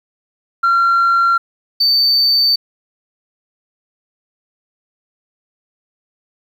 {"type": "tone pair in turn", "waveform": "sine", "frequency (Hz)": [1372, 4566], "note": ["F6", "D8"], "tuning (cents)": [-31, -50], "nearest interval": "octave + major sixth", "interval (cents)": 2081, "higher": "second", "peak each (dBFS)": -8, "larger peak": "neither", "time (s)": [[0.63, 1.38], [1.8, 2.56]], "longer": "second", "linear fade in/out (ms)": 10, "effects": ["tanh soft clip ceiling -8 dBFS", "8-bit"]}